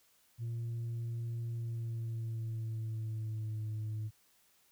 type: tone with pitch glide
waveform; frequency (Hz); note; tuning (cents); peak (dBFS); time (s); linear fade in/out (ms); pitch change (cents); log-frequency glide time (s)
sine; 116.54 to 108.11; A#2 to A2; 0 to -30; -33; 0.38-4.11; 50; -130; 1.52-3.64
effects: tanh soft clip ceiling -34 dBFS + white hiss -69 dBFS RMS until 4.71 s